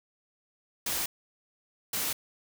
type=noise bursts at uneven times; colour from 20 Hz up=white; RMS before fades=-31 dBFS; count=2; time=0.86-1.06 / 1.93-2.13 s; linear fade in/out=5 ms; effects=none